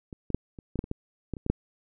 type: clicks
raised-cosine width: 3 ms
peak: -27 / -21 / -10 / -29 / -21 / -12 / -25 / -17 / -18 / -27 / -19 / -9 dBFS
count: 12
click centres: 0.128 / 0.303 / 0.346 / 0.588 / 0.757 / 0.791 / 0.841 / 0.914 / 1.337 / 1.368 / 1.464 / 1.5 s
effects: none